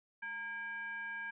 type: tone with frequency modulation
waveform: sine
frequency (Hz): 1623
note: G#6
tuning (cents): -40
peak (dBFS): -39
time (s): 0.22-1.31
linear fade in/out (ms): 10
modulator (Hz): 706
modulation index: 0.63
effects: none